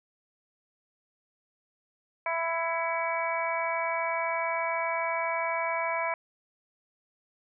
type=harmonic tone with a mistuned harmonic; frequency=331.9 Hz; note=E4; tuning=12 cents sharp; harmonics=2 / 3 / 4 / 5 / 6 / 7; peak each=-32 / -31 / -39 / -39 / -41 / -33 dBFS; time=2.26-6.14 s; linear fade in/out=2 ms; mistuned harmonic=7; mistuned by=-35 cents; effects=none